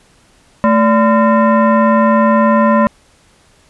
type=tone with frequency modulation; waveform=sine; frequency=220.4 Hz; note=A3; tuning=3 cents sharp; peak=-7 dBFS; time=0.64-2.87 s; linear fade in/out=0 ms; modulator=800 Hz; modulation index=1.2; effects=pink hiss -50 dBFS RMS until 3.69 s + resampled to 24000 Hz